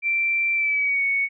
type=tone with pitch glide; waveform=sine; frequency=2349 to 2222 Hz; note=D7 to C#7; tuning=0 to +4 cents; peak=-19 dBFS; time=0.02-1.29 s; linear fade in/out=50 ms; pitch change=-96 cents; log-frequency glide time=0.54-1.04 s; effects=none